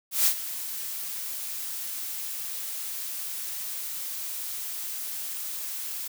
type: noise with ADSR envelope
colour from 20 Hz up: blue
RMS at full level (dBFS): -20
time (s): 0.11-6.08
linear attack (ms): 150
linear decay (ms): 80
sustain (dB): -14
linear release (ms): 9
effects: none